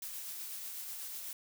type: noise with tremolo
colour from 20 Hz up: blue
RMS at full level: -42 dBFS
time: 0.02-1.33 s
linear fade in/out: 2 ms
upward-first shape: sine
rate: 8.1 Hz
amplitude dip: 25%
effects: none